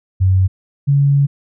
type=tone pair in turn; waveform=sine; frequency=94 / 140.84 Hz; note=F#2 / C#3; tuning=+28 / +28 cents; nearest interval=perfect fifth; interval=700 cents; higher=second; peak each=-9 dBFS; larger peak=neither; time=0.2-0.48 / 0.87-1.27 s; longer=second; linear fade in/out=20 ms; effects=none